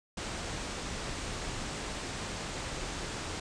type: low-pass noise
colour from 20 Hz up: pink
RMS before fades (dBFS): -38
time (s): 0.17-3.4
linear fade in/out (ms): 5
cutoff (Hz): 8900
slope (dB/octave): 48
effects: resampled to 22050 Hz